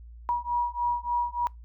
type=beating tone pair; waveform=sine; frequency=960 / 963.4 Hz; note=B5 / B5; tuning=-49 / -43 cents; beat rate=3.4 Hz; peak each=-28 dBFS; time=0.29-1.47 s; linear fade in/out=0 ms; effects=noise-tail reverb RT60 0.2 s tail -25 dB re dry + added 58 Hz sine -43 dBFS peak until 1.64 s